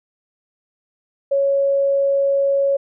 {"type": "tone", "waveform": "sine", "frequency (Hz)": 554.4, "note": "C#5", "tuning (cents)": 0, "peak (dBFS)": -14, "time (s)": [1.31, 2.77], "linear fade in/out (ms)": 10, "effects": []}